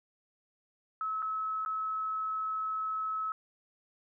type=tone with dropouts; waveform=sine; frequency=1293 Hz; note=E6; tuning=34 cents flat; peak=-31 dBFS; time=1.01-3.32 s; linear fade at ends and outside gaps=1 ms; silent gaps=1.221-1.226 / 1.65-1.66 s; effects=none